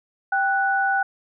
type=tone pair together; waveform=sine; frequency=784 / 1480 Hz; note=G5 / F#6; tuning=0 / 0 cents; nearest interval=major seventh; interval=1100 cents; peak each=-21 dBFS; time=0.32-1.03 s; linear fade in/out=5 ms; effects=none